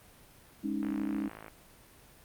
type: chord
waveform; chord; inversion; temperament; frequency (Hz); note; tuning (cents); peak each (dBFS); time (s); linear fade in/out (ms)
sine; Ab suspended fourth; none; equal; 207.7 / 277.2 / 311.1; Ab3 / Db4 / Eb4; 0 / 0 / 0; -35; 0.63-1.29; 20
type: click train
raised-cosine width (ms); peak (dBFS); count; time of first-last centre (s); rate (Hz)
0.5; -29; 36; 0.83-1.482; 53.7
effects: pink hiss -57 dBFS RMS until 2.24 s + Opus 32 kbps